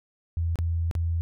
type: tone with dropouts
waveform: sine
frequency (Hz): 83.6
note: E2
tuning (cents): +25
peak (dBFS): -23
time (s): 0.37-1.21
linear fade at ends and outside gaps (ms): 0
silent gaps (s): 0.557-0.588 / 0.912-0.952
effects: none